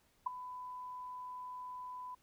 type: tone with ADSR envelope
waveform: sine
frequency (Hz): 1000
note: B5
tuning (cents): +21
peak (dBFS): -28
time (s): 0.26-2.15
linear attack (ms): 9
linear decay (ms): 9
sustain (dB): -15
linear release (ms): 8
effects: pink hiss -72 dBFS RMS until 2.22 s

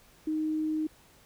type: tone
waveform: sine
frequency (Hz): 311.1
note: D#4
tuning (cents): 0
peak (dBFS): -27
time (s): 0.27-0.87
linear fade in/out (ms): 5
effects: pink hiss -59 dBFS RMS until 1.25 s

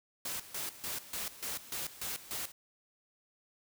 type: noise with tremolo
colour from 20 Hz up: white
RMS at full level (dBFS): -38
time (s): 0.25-2.52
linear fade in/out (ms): 5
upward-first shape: square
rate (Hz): 3.4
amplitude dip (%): 80
effects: none

